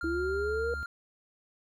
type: tone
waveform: triangle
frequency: 1396.9 Hz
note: F6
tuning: in tune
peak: -33 dBFS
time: 0.01-0.86 s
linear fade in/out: 2 ms
type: tone with vibrato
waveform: triangle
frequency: 72.9 Hz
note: D2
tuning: 12 cents flat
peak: -35 dBFS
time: 0.03-0.83 s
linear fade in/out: 0 ms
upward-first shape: sine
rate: 20 Hz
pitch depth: 18 cents each way
type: linear sweep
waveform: sine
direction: up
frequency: 324.8 to 478.6 Hz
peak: -29 dBFS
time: 0.04-0.74 s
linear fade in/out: 2 ms
effects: none